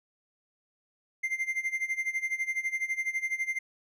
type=tone with tremolo; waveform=triangle; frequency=2093 Hz; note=C7; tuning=in tune; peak=-24 dBFS; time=1.23-3.59 s; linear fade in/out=10 ms; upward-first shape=sine; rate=12 Hz; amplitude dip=85%; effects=none